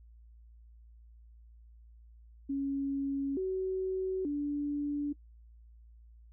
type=tone with pitch steps; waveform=sine; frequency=276.4 / 376.4 / 290 Hz; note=C#4 / F#4 / D4; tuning=-5 / +30 / -22 cents; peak=-30 dBFS; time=2.49-5.13 s; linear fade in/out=10 ms; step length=880 ms; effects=noise-tail reverb RT60 0.1 s tail -21 dB re dry + added 57 Hz sine -53 dBFS peak until 6.32 s